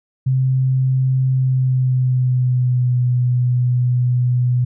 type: tone with pitch glide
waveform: sine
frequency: 130.7 to 124.01 Hz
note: C3 to B2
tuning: -1 to +8 cents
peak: -13 dBFS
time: 0.26-4.65 s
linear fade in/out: 10 ms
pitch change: -91 cents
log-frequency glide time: 1.31-3 s
effects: none